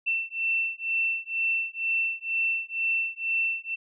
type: beating tone pair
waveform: sine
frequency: 2685 / 2687.1 Hz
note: E7 / E7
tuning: +31 / +33 cents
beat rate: 2.1 Hz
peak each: -28 dBFS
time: 0.06-3.76 s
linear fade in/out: 20 ms
effects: none